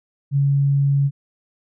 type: tone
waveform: sine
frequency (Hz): 140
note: C#3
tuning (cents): +18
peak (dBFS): -14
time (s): 0.31-1.11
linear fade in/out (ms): 50
effects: none